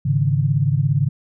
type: chord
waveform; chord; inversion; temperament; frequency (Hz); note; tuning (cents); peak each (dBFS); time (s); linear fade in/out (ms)
sine; Ab suspended fourth; none; equal with one note detuned; 103.83 / 138.19 / 155.56; Ab2 / Db3 / Eb3; 0 / -5 / 0; -22 / -17 / -21; 0.05-1.09; 10
effects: none